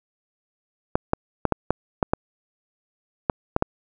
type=clicks; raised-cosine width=1 ms; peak=-4 dBFS; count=10; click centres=0.955 / 1.134 / 1.453 / 1.523 / 1.706 / 2.028 / 2.135 / 3.298 / 3.564 / 3.624 s; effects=none